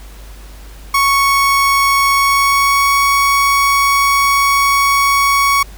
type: tone with pitch glide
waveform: 30% pulse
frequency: 1108.7 to 1116.4 Hz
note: C#6 to C#6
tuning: 0 to +12 cents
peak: -7 dBFS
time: 0.94-5.63 s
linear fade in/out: 5 ms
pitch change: +12 cents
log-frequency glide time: 2.11-2.95 s
effects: added 50 Hz sine -32 dBFS peak until 5.77 s + pink hiss -41 dBFS RMS until 5.77 s